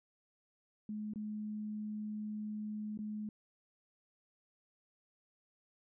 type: tone with dropouts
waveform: sine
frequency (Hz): 212.2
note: G#3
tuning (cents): +38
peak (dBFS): -38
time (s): 0.89-3.29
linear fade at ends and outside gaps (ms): 2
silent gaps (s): 1.136-1.158 / 2.975-2.989
effects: none